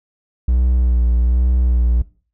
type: tone with vibrato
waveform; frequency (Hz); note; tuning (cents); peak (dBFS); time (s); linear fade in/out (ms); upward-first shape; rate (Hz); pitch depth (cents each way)
triangle; 60.8; B1; -26; -10; 0.48-2.02; 5; sine; 1.2; 43
effects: noise-tail reverb RT60 0.4 s tail -20 dB re dry